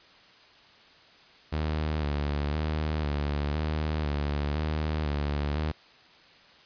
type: tone with vibrato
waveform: sawtooth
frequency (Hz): 74.9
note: D2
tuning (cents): +35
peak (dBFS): -23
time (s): 1.52-5.72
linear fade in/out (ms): 10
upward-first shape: square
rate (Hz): 0.99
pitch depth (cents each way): 51
effects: white hiss -55 dBFS RMS until 6.65 s + resampled to 11025 Hz